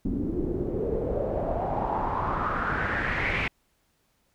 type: noise with low-pass filter sweep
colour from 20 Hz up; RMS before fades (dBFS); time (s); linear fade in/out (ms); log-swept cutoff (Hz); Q
pink; -28; 0.05-3.48; 5; 260 to 2400; 4.8
effects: pink hiss -70 dBFS RMS until 4.34 s